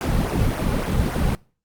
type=noise with flanger; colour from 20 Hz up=brown; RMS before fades=-21 dBFS; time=0.01-1.35 s; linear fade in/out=0 ms; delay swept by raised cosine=0.23 to 3.23 ms; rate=3.6 Hz; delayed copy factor=-0.75; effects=noise-tail reverb RT60 0.4 s tail -24 dB re dry + Opus 48 kbps